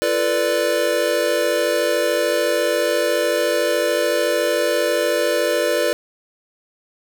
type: chord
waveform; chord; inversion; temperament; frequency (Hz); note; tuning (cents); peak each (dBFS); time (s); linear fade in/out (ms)
square; B half-diminished seventh; second; equal with one note detuned; 341.8 / 440 / 493.9 / 587.3; F4 / A4 / B4 / D5; -37 / 0 / 0 / 0; -26 / -26 / -22 / -21; 0.02-5.93; 0
effects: none